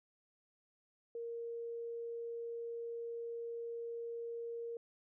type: tone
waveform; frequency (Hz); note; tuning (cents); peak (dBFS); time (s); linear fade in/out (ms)
sine; 466.2; A#4; 0; -40; 1.15-4.77; 2
effects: none